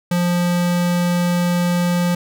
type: tone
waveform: square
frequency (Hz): 175.6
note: F3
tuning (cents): +10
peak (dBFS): -16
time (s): 0.11-2.15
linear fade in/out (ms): 5
effects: none